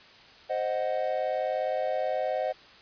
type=chord; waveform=triangle; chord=C diminished; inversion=none; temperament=equal; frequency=523.3 / 622.3 / 740 Hz; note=C5 / Eb5 / Gb5; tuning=0 / 0 / 0 cents; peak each=-29 / -28 / -30 dBFS; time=0.49-2.53 s; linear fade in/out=20 ms; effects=white hiss -52 dBFS RMS until 2.81 s + resampled to 11025 Hz